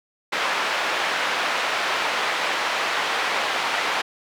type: band-pass noise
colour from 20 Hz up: pink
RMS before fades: -24 dBFS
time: 0.32-4.02 s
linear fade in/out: 10 ms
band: 780 to 3100 Hz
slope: 12 dB/octave
effects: none